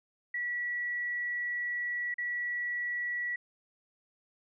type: tone with dropouts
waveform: sine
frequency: 1940 Hz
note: B6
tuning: 31 cents flat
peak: -31 dBFS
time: 0.34-3.36 s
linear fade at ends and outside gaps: 5 ms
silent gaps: 2.142-2.182 s
effects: none